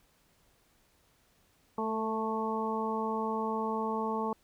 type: harmonic tone with a mistuned harmonic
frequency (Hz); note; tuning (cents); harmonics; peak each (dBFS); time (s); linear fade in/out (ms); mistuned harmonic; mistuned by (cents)
220; A3; 0; 1 / 2 / 3 / 4 / 5; -35 / -35 / -42 / -35 / -37; 1.78-4.33; 2; 2; +16
effects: pink hiss -68 dBFS RMS until 4.43 s